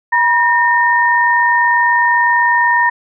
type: tone pair together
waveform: sine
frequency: 961.1 / 1829 Hz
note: B5 / A#6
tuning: -47 / -33 cents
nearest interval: major seventh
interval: 1114 cents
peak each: -12 dBFS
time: 0.12-2.9 s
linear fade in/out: 10 ms
effects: none